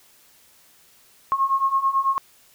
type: beating tone pair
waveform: sine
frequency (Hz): 1077 / 1086.1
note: C6 / C#6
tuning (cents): +50 / -36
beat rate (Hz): 9.1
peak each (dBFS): -23 / -20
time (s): 1.32-2.18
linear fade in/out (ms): 0
effects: white hiss -55 dBFS RMS until 2.54 s